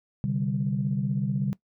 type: chord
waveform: sine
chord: C suspended second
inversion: none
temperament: equal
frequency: 130.81 / 146.83 / 196 Hz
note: C3 / D3 / G3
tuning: 0 / 0 / 0 cents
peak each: -28 dBFS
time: 0.24-1.53 s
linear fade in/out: 0 ms
effects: noise-tail reverb RT60 0.1 s tail -19 dB re dry + tanh soft clip ceiling -15 dBFS